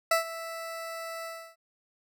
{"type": "tone with ADSR envelope", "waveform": "20% pulse", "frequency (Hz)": 659.3, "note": "E5", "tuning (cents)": 0, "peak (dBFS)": -15, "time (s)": [0.11, 1.56], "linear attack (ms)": 5, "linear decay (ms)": 120, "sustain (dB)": -16, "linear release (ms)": 310, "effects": []}